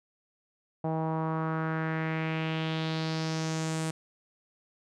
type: tone with low-pass filter sweep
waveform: sawtooth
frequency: 159.8 Hz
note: D#3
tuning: 47 cents sharp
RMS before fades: -31 dBFS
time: 0.84-3.91 s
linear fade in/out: 5 ms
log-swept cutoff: 760 to 8800 Hz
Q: 2.8
effects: none